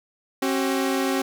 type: tone pair together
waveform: sawtooth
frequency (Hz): 269.3 / 379.7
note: C#4 / F#4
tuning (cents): -50 / +45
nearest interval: tritone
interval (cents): 595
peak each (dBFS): -19 / -22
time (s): 0.42-1.22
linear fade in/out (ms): 5
effects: none